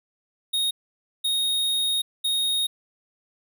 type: tone bursts at uneven times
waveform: square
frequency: 3729 Hz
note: A#7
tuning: in tune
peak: -22 dBFS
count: 3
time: 0.53-0.71 / 1.24-2.02 / 2.24-2.67 s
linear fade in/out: 10 ms
effects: none